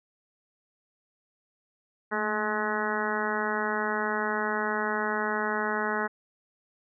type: harmonic tone with a mistuned harmonic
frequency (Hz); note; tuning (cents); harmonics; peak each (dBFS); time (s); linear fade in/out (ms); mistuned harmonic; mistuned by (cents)
212.3; G#3; +38; 1 / 2 / 3 / 4 / 5 / 6 / 7 / 8 / 9; -35 / -33 / -37 / -34 / -35 / -36 / -33 / -36 / -37; 2.11-6.08; 20; 1; +49
effects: none